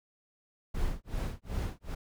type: noise with tremolo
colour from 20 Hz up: brown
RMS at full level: -31 dBFS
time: 0.74-1.95 s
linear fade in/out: 10 ms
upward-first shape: sine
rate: 2.6 Hz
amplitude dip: 100%
effects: none